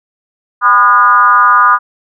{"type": "tone with frequency modulation", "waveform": "sine", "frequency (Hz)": 1222, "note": "D#6", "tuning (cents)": -32, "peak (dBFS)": -4, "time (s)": [0.61, 1.79], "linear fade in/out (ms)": 50, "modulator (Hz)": 219, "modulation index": 1, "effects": []}